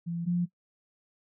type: tone pair in turn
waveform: sine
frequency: 170 / 175.28 Hz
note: F3 / F3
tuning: -46 / +7 cents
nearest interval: minor second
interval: 53 cents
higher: second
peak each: -30 / -24 dBFS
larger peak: second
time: 0.06-0.26 / 0.26-0.46 s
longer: neither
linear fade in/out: 20 ms
effects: noise-tail reverb RT60 0.1 s tail -19 dB re dry